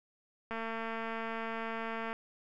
click train, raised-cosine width 0.5 ms, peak -24 dBFS, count 367, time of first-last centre 0.51-2.129 s, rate 226 Hz, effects none

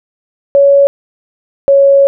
sine tone pair in turn, 560 / 554.5 Hz, C#5 / C#5, +18 / 0 cents, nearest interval unison, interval 18 cents, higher first, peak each -3 dBFS, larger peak neither, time 0.55-0.87 / 1.68-2.07 s, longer second, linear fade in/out 0 ms, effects none

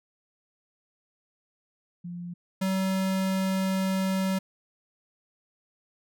sine / square tone pair in turn, 174.61 / 190.28 Hz, F3 / F#3, 0 / +49 cents, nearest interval minor second, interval 149 cents, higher second, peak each -34 / -25 dBFS, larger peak second, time 2.04-2.34 / 2.61-4.39 s, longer second, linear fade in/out 10 ms, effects none

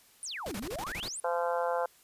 sine exponential two-way sweep, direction down then up, 10050 to 179.4 to 10050 Hz, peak -36 dBFS, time 0.23-1.2 s, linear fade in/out 0 ms, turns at 0.57 s
pink noise bursts, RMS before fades -40 dBFS, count 8, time 0.46-1.083 s, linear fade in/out 2 ms, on 56 ms, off 25 ms
harmonic tone, 171.9 Hz, F3, 27 cents flat, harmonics 3 / 4 / 5 / 6 / 7 / 8 / 9, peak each -31 / -34 / -35 / -37 / -46 / -40 / -45 dBFS, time 1.24-1.86 s, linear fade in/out 5 ms
effects white hiss -61 dBFS RMS until 2.03 s + resampled to 32000 Hz

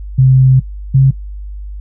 sine tone pair in turn, 131 / 134.29 Hz, C3 / C3, +2 / +45 cents, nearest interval unison, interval 43 cents, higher second, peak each -4 dBFS, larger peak neither, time 0.18-0.6 / 0.94-1.11 s, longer first, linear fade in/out 10 ms, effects noise-tail reverb RT60 0.1 s tail -20 dB re dry + added 50 Hz sine -23 dBFS peak until 1.8 s

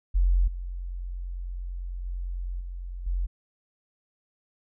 sine tone with level steps, 44.48 Hz, F1, 32 cents sharp, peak -18 / -31 / -29 / -33 / -24 dBFS, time 0.14-3.27 s, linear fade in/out 20 ms, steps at 0.47 / 2.05 / 2.6 / 3.06 s, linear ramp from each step 10 ms, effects none

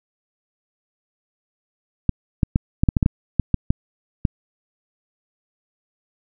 clicks, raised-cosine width 5 ms, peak -3 dBFS, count 12, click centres 2.093 / 2.432 / 2.559 / 2.835 / 2.888 / 2.968 / 3.028 / 3.061 / 3.397 / 3.543 / 3.705 / 4.252 s, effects none

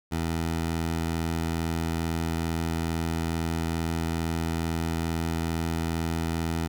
15% pulse tone, 82.3 Hz, E2, 2 cents flat, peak -20 dBFS, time 0.11-6.68 s, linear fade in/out 20 ms, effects none

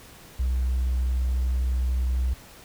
triangle tone, 63 Hz, B1, 35 cents sharp, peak -18 dBFS, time 0.39-2.34 s, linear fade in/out 10 ms, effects tanh soft clip ceiling -18 dBFS + pink hiss -48 dBFS RMS until 2.64 s

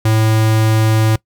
square tone, 110 Hz, A2, in tune, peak -11 dBFS, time 0.05-1.16 s, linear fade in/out 5 ms, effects noise-tail reverb RT60 0.1 s tail -22 dB re dry

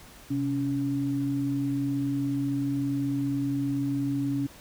sine tone pair together, 130.81 / 280.8 Hz, C3 / C#4, 0 / +22 cents, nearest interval octave + minor second, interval 1322 cents, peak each -31 / -26 dBFS, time 0.3-4.47 s, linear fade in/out 10 ms, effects pink hiss -50 dBFS RMS until 4.6 s

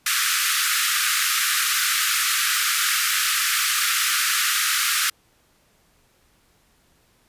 pink high-pass noise, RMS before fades -21 dBFS, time 0.06-5.1 s, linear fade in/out 5 ms, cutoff 1200 Hz, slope 96 dB/octave, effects pink hiss -61 dBFS RMS until 7.28 s + resampled to 32000 Hz

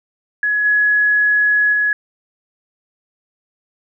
sine tone with level steps, 1685 Hz, G#6, 25 cents sharp, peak -14 / -11 / -13 dBFS, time 0.43-1.93 s, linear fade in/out 2 ms, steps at 0.64 / 1.72 s, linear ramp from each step 20 ms, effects none

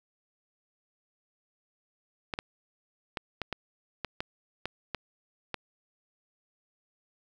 clicks, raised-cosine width 0.3 ms, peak -16 dBFS, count 10, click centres 2.338 / 2.389 / 3.172 / 3.417 / 3.527 / 4.047 / 4.205 / 4.656 / 4.947 / 5.543 s, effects 8-bit

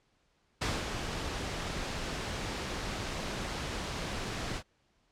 pink noise with ADSR envelope, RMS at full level -30 dBFS, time 0.61-4.63 s, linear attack 10 ms, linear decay 220 ms, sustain -6 dB, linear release 63 ms, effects pink hiss -72 dBFS RMS until 5.11 s + low-pass 6000 Hz 12 dB/octave

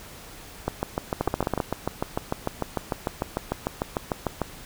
two click trains, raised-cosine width 1 ms, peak -10 / -9 dBFS, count 26 / 7, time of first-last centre 0.68-4.417 / 1.21-1.602 s, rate 6.69 / 15.3 Hz, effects pink hiss -44 dBFS RMS until 4.65 s

